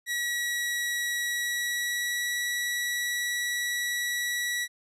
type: tone with pitch glide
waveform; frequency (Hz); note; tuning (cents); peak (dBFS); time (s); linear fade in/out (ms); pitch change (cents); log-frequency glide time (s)
sawtooth; 1925 to 1938.4; B6 to B6; -45 to -33; -24; 0.06-4.68; 50; +12; 1.25-2.39
effects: resampled to 32000 Hz